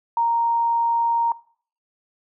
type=tone; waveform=sine; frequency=931 Hz; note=A#5; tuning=2 cents flat; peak=-17 dBFS; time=0.17-1.32 s; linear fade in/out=2 ms; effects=noise-tail reverb RT60 0.5 s tail -20 dB re dry